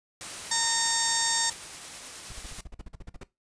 white noise, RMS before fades -38 dBFS, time 0.21-1.53 s, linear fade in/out 0 ms
harmonic tone, 918 Hz, A#5, 27 cents flat, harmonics 1 / 2 / 4 / 5 / 6 / 7 / 8 / 9, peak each -33 / -33 / -33 / -33 / -33 / -33 / -33 / -33 dBFS, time 0.51-1.5 s, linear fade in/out 5 ms
white noise with tremolo, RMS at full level -40 dBFS, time 1.51-2.61 s, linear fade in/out 5 ms, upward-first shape triangle, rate 9.5 Hz, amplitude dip 25%
brown noise bursts, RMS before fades -39 dBFS, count 14, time 2.3-3.235 s, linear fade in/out 5 ms, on 25 ms, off 45 ms
effects noise-tail reverb RT60 0.2 s tail -18 dB re dry + resampled to 22050 Hz

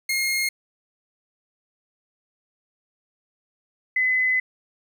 sawtooth / sine tone pair in turn, 2142 / 2022 Hz, C7 / B6, +40 / +40 cents, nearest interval minor second, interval 100 cents, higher first, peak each -18 dBFS, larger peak neither, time 0.09-0.49 / 3.96-4.4 s, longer second, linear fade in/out 5 ms, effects 10-bit

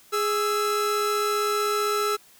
45% pulse tone pair together, 415.3 / 1321.4 Hz, G#4 / E6, 0 / +4 cents, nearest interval octave + minor sixth, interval 2004 cents, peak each -25 dBFS, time 0.12-2.17 s, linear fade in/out 20 ms, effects white hiss -54 dBFS RMS until 2.39 s

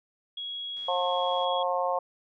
sine tone, 3322 Hz, G#7, in tune, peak -33 dBFS, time 0.37-1.63 s, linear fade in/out 5 ms
click train, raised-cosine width 0.2 ms, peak -38 dBFS, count 68, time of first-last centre 0.77-1.444 s, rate 99.4 Hz
harmonic tone, 178.9 Hz, F3, 42 cents sharp, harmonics 3 / 4 / 5 / 6, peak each -29 / -30 / -31 / -32 dBFS, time 0.88-1.99 s, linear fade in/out 5 ms
effects none

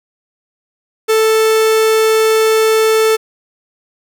45% pulse tone, 440.6 Hz, A4, 2 cents sharp, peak -9 dBFS, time 1.08-3.17 s, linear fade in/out 20 ms, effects none

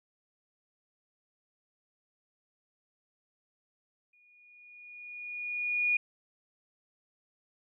sine tone with exponential growth, 2446 Hz, D#7, 30 cents flat, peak -23 dBFS, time 4.13-5.97 s, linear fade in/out 5 ms, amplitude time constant 400 ms, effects none

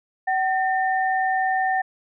sine tone pair together, 759 / 1811 Hz, F#5 / A6, +44 / +49 cents, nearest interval octave + minor third, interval 1505 cents, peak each -20 / -25 dBFS, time 0.27-1.82 s, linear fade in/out 10 ms, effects none

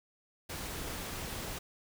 pink noise, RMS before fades -40 dBFS, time 0.49-1.59 s, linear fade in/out 10 ms, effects none

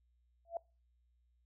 sine tone with exponential growth, 675 Hz, E5, 41 cents sharp, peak -32 dBFS, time 0.45-0.57 s, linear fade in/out 2 ms, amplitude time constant 24 ms, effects noise-tail reverb RT60 0.3 s tail -24 dB re dry + added 60 Hz sine -70 dBFS peak until 1.45 s

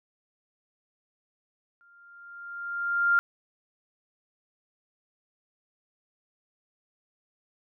sine tone with exponential growth, 1396.9 Hz, F6, in tune, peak -17 dBFS, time 1.81-3.19 s, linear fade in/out 0 ms, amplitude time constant 300 ms, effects none

